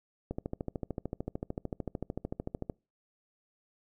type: click train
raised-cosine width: 2 ms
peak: -21 dBFS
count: 33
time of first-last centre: 0.31-2.698 s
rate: 13.4 Hz
effects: noise-tail reverb RT60 0.3 s tail -26 dB re dry